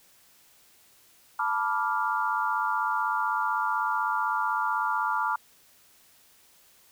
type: chord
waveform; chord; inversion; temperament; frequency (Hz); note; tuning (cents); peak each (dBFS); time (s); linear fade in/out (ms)
sine; B half-diminished seventh; third; equal with one note detuned; 880 / 975.9 / 1174.7 / 1396.9; A5 / B5 / D6 / F6; 0 / -21 / 0 / 0; -30; 1.39-5.36; 5
effects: white hiss -59 dBFS RMS until 6.91 s